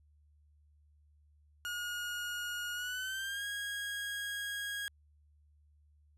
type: tone with pitch glide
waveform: 30% pulse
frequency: 1437 to 1641.2 Hz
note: F6 to G#6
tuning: +49 to -21 cents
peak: -34 dBFS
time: 1.65-4.88 s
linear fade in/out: 0 ms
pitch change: +230 cents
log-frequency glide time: 2.74-3.45 s
effects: added 74 Hz sine -63 dBFS peak until 6.17 s + resampled to 32000 Hz